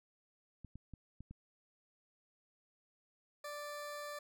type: clicks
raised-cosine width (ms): 5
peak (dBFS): -37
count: 5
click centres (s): 0.647 / 0.756 / 0.937 / 1.206 / 1.31
type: tone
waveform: 20% pulse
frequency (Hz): 587.3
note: D5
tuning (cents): 0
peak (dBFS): -38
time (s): 3.44-4.19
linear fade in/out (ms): 5
effects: none